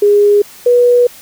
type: tone pair in turn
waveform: sine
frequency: 410.8 / 487.2 Hz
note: G#4 / B4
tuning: -19 / -24 cents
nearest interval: minor third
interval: 295 cents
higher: second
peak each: -5 dBFS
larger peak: neither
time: 0.02-0.42 / 0.66-1.07 s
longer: second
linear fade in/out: 5 ms
effects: white hiss -37 dBFS RMS until 1.21 s